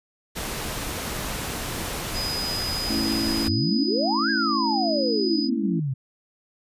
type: noise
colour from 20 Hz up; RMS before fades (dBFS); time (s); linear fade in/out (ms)
pink; -30; 0.35-3.49; 20
type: tone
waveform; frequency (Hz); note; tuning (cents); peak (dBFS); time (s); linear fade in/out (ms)
sine; 4978; D#8; 0; -27; 2.13-5.5; 50
type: chord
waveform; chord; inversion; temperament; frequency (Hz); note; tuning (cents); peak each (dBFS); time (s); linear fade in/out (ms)
sine; A major; none; equal; 220 / 277.2 / 329.6; A3 / C#4 / E4; 0 / 0 / 0; -28; 2.89-5.8; 10
type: exponential two-way sweep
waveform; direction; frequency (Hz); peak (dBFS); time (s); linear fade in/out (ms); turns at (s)
sine; up then down; 79.9 to 1661.2 to 126.9; -23; 3.47-5.94; 10; 4.3
effects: resampled to 32000 Hz